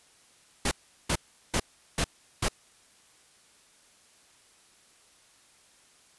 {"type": "noise bursts", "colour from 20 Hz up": "pink", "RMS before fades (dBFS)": -26, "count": 5, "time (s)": [0.65, 2.485], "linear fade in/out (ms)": 5, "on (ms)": 63, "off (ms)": 380, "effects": ["white hiss -60 dBFS RMS until 6.18 s", "resampled to 24000 Hz"]}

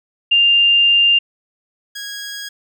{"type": "tone pair in turn", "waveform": ["sine", "15% pulse"], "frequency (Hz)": [2797, 1648.3], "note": ["F7", "G#6"], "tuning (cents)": [2, -14], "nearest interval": "major sixth", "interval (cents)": 916, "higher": "first", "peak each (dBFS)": [-9, -20], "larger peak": "first", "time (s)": [[0.31, 1.19], [1.95, 2.49]], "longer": "first", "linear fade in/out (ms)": 10, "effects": []}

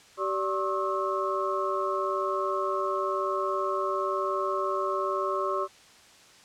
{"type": "tone cluster", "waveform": "sine", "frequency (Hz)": [384.7, 581, 1083, 1184, 1302], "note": ["G4", "D5", "C#6", "D6", "E6"], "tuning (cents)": [-33, -19, -41, 14, -22], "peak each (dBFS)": [-31, -32, -30, -39, -34], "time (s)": [0.17, 5.68], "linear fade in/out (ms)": 50, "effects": ["white hiss -54 dBFS RMS until 6.44 s", "low-pass 7000 Hz 12 dB/octave"]}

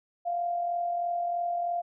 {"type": "tone with amplitude modulation", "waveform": "sine", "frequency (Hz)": 696, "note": "F5", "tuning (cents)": -6, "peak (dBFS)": -25, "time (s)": [0.25, 1.82], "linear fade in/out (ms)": 20, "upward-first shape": "sine", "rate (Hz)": 43.1, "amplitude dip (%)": 40, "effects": []}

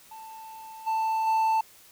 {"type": "tone with level steps", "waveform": "triangle", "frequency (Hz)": 886, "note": "A5", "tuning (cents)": 12, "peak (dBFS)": [-39, -22, -19], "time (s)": [0.11, 1.61], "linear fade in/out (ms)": 5, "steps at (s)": [0.86, 1.26], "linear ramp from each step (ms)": 20, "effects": ["white hiss -54 dBFS RMS until 1.91 s"]}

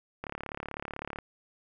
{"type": "click train", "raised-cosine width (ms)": 0.5, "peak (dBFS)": -21, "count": 35, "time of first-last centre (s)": [0.24, 1.187], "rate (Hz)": 35.9, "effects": []}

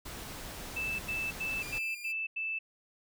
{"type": "noise", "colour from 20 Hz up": "pink", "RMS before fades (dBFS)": -43, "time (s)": [0.05, 1.79], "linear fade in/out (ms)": 10}
{"type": "tone bursts", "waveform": "sine", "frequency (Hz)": 2637, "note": "E7", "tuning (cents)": 0, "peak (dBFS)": -32, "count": 6, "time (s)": [0.76, 2.59], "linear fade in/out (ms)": 10, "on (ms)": 230, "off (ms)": 90}
{"type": "tone", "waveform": "sawtooth", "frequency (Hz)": 2405, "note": "D7", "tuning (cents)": 41, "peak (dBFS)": -39, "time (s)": [1.61, 2.13], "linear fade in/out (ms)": 20}
{"effects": []}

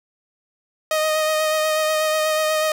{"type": "tone with vibrato", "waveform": "sawtooth", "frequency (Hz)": 622.3, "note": "D#5", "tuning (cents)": 0, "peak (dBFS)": -14, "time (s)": [0.91, 2.72], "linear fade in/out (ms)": 2, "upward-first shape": "sine", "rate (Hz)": 8.2, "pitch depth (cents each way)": 17, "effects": []}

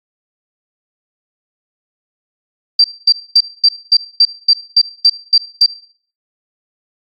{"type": "tone bursts", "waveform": "sine", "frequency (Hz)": 4699, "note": "D8", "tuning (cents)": 0, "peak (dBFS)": -4, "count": 11, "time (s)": [2.79, 5.662], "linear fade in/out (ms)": 5, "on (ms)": 52, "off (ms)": 230, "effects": ["noise-tail reverb RT60 0.5 s tail -17 dB re dry", "AAC 64 kbps"]}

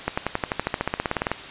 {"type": "accelerating click train", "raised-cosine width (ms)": 0.5, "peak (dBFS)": -7, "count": 19, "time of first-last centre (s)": [0.08, 1.316], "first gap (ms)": 95, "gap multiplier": 0.96, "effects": ["white hiss -37 dBFS RMS until 1.5 s", "resampled to 8000 Hz"]}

